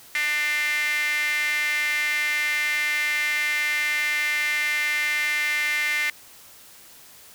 sawtooth tone with high-pass filter, 298.4 Hz, D4, 28 cents sharp, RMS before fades -24 dBFS, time 0.15-6.1 s, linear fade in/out 2 ms, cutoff 2000 Hz, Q 7.8, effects white hiss -48 dBFS RMS until 7.34 s

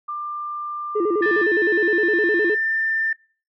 sine tone, 1191 Hz, D6, 24 cents sharp, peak -25 dBFS, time 0.08-1.44 s, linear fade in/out 10 ms
sine tone with vibrato, 381.4 Hz, G4, 47 cents flat, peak -17 dBFS, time 0.95-2.55 s, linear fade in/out 10 ms, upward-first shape square, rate 9.7 Hz, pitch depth 180 cents each way
sine tone with pitch glide, 1773 to 1788.4 Hz, A6 to A6, +13 to +28 cents, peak -18 dBFS, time 1.22-3.13 s, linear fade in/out 5 ms, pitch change +15 cents, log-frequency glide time 2.01-2.67 s
effects noise-tail reverb RT60 0.4 s tail -25 dB re dry + tanh soft clip ceiling -10 dBFS

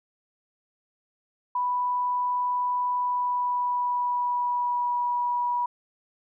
sine tone with pitch glide, 987.8 to 972 Hz, B5 to B5, 0 to -28 cents, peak -23 dBFS, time 1.55-5.66 s, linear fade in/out 5 ms, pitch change -28 cents, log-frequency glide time 2.96-4.96 s, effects none

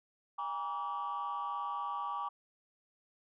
sine tone cluster, 809 / 952 / 1151 Hz, G#5 / A#5 / D6, -46 / +36 / -35 cents, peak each -40 / -39 / -36 dBFS, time 0.38-2.29 s, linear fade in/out 10 ms, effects tanh soft clip ceiling -30 dBFS

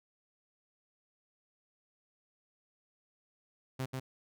sawtooth tone with echo, 130.81 Hz, C3, in tune, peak -30 dBFS, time 3.79-3.86 s, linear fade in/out 10 ms, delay 140 ms, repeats 1, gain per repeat -2 dB, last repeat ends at 4 s, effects none

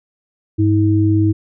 sine tone pair together, 101.44 / 320 Hz, G#2 / D#4, -40 / +49 cents, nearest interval octave + minor sixth, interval 1989 cents, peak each -13 / -14 dBFS, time 0.58-1.33 s, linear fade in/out 20 ms, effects none

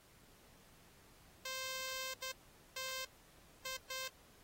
5% pulse tone bursts at uneven times, 523.3 Hz, C5, in tune, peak -29 dBFS, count 5, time 1.45-2.14 / 2.22-2.32 / 2.76-3.05 / 3.65-3.77 / 3.9-4.08 s, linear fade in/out 5 ms, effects pink hiss -65 dBFS RMS until 4.43 s + AAC 48 kbps

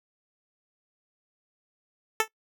10% pulse tone with exponential decay, 440 Hz, A4, in tune, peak -9 dBFS, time 2.2-2.28 s, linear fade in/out 1 ms, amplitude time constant 17 ms, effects noise-tail reverb RT60 0.1 s tail -18 dB re dry

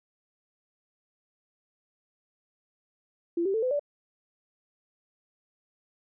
sine tone with pitch steps, 340.8 / 389.2 / 444.5 / 507.7 / 579.8 Hz, F4 / G4 / A4 / B4 / D5, -42 / -12 / +18 / +48 / -22 cents, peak -24 dBFS, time 3.37-3.795 s, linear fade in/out 5 ms, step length 85 ms, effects none

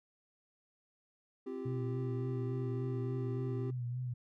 triangle chord, C suspended fourth, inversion none, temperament equal with one note detuned, 261.6 / 342.8 / 392 Hz, C4 / F4 / G4, 0 / -32 / 0 cents, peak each -41 / -44 / -39 dBFS, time 1.46-3.71 s, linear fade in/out 10 ms
sine tone with vibrato, 123.47 Hz, B2, in tune, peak -35 dBFS, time 1.65-4.14 s, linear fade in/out 10 ms, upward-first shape sine, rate 3.5 Hz, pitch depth 47 cents each way
effects none

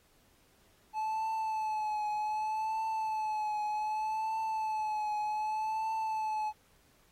triangle tone with vibrato, 864 Hz, A5, 32 cents flat, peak -29 dBFS, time 0.93-6.53 s, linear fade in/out 50 ms, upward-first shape triangle, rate 0.65 Hz, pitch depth 44 cents each way, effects pink hiss -67 dBFS RMS until 7.11 s + AAC 48 kbps

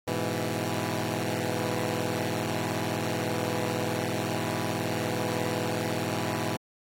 10% pulse chord, E major, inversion first, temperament equal, 103.83 / 123.47 / 164.81 Hz, G#2 / B2 / E3, 0 / 0 / 0 cents, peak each -24 dBFS, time 0.07-6.57 s, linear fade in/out 10 ms, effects AAC 48 kbps

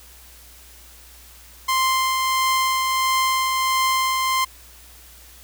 sawtooth tone with tremolo, 1046.5 Hz, C6, in tune, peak -13 dBFS, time 1.68-4.45 s, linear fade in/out 10 ms, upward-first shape triangle, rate 1.5 Hz, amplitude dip 30%, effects added 60 Hz sine -48 dBFS peak until 5.43 s + white hiss -47 dBFS RMS until 5.43 s

